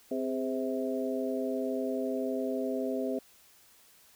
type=harmonic tone with a mistuned harmonic; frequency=130 Hz; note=C3; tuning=11 cents flat; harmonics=2 / 3 / 4 / 5; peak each=-33 / -35 / -36 / -37 dBFS; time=0.11-3.19 s; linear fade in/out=5 ms; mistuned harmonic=3; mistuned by=+79 cents; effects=white hiss -60 dBFS RMS until 4.15 s